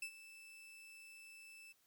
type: tone with ADSR envelope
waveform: 40% pulse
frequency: 2637 Hz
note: E7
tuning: in tune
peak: -39 dBFS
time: 0.02-1.73 s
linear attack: 4 ms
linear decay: 77 ms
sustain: -15 dB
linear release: 16 ms
effects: white hiss -75 dBFS RMS until 1.86 s